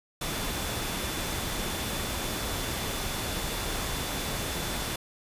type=tone in noise; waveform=sine; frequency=3492 Hz; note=A7; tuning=14 cents flat; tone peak=-42 dBFS; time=0.21-4.96 s; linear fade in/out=5 ms; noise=pink; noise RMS=-32 dBFS; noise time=0.21-4.96 s; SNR=-13 dB; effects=resampled to 32000 Hz